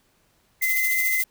triangle tone, 2055 Hz, C7, 32 cents flat, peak -20 dBFS, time 0.61-1.23 s, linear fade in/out 20 ms
violet noise with tremolo, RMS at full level -24 dBFS, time 0.62-1.24 s, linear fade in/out 2 ms, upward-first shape sine, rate 14 Hz, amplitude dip 50%
effects pink hiss -64 dBFS RMS until 1.3 s

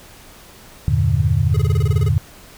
sine chord, E half-diminished seventh, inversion none, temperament equal, 82.41 / 98 / 116.54 / 146.83 Hz, E2 / G2 / Bb2 / D3, 0 / 0 / 0 / 0 cents, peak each -19 dBFS, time 0.88-2.18 s, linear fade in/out 0 ms
square tone bursts, 420 Hz, G#4, 19 cents sharp, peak -26 dBFS, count 11, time 1.54-2.087 s, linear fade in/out 5 ms, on 27 ms, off 25 ms
effects pink hiss -43 dBFS RMS until 2.57 s

